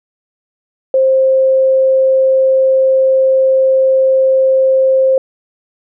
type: tone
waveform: sine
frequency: 528 Hz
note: C5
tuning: 16 cents sharp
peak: -7 dBFS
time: 0.94-5.18 s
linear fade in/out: 2 ms
effects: none